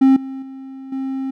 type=tone with level steps; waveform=triangle; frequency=266.6 Hz; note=C4; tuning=33 cents sharp; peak=-6 / -24 / -29 / -19 dBFS; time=0.01-1.31 s; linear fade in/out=10 ms; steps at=0.16 / 0.42 / 0.92 s; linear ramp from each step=5 ms; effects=none